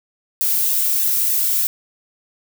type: noise with flanger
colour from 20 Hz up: violet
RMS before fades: -18 dBFS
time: 0.41-1.67 s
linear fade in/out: 0 ms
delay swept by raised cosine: 1.1 to 2.2 ms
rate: 3.3 Hz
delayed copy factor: +0.5
effects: none